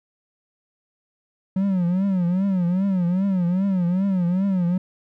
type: tone with vibrato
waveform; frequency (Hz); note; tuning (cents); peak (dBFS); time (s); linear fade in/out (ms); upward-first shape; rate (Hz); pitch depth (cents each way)
triangle; 185; F#3; 0; -16; 1.56-4.78; 5; triangle; 2.5; 150
effects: none